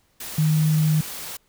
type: tone in noise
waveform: sine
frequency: 155.1 Hz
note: D#3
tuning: 5 cents flat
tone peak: -16 dBFS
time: 0.38-1.01 s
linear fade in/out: 5 ms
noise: white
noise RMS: -34 dBFS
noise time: 0.2-1.37 s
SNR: +15 dB
effects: pink hiss -64 dBFS RMS until 1.48 s